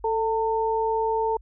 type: tone pair together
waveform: sine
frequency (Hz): 442.8 / 900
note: A4 / A5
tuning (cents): +11 / +39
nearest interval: octave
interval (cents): 1228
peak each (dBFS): -24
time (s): 0.04-1.37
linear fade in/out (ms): 5
effects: added 50 Hz sine -45 dBFS peak until 1.41 s